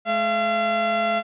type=tone pair together; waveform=sawtooth; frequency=213.8 / 682.3 Hz; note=A3 / F5; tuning=-49 / -41 cents; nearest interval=octave + minor sixth; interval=2008 cents; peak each=-25 / -16 dBFS; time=0.05-1.23 s; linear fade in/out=50 ms; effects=resampled to 8000 Hz